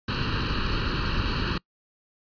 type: noise with comb filter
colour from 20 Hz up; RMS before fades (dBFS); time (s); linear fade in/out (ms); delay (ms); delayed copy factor
pink; -26; 0.08-1.58; 5; 0.71; +0.9
effects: noise-tail reverb RT60 0.1 s tail -25 dB re dry + resampled to 11025 Hz